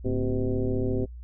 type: tone with frequency modulation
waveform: sine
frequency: 140.2 Hz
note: C#3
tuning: 20 cents sharp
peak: -23 dBFS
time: 0.04-1.06 s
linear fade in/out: 20 ms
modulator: 123 Hz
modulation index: 2.7
effects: noise-tail reverb RT60 0.1 s tail -24 dB re dry + added 60 Hz sine -38 dBFS peak until 1.23 s